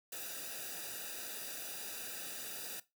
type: noise with comb filter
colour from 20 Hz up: white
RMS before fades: -44 dBFS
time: 0.12-2.8 s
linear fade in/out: 5 ms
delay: 0.93 ms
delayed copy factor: -0.9
effects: noise-tail reverb RT60 0.2 s tail -17 dB re dry